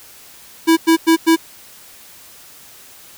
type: tone bursts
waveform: square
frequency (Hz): 326.9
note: E4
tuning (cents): -14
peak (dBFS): -9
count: 4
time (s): 0.67-1.364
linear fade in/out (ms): 20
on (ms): 100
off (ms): 98
effects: white hiss -42 dBFS RMS until 3.17 s